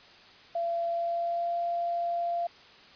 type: tone with pitch glide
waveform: sine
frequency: 680 to 689.1 Hz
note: F5 to F5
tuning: -46 to -23 cents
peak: -27 dBFS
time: 0.55-2.47 s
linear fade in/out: 5 ms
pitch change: +23 cents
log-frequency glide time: 0.87-1.56 s
effects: white hiss -53 dBFS RMS until 2.95 s + resampled to 11025 Hz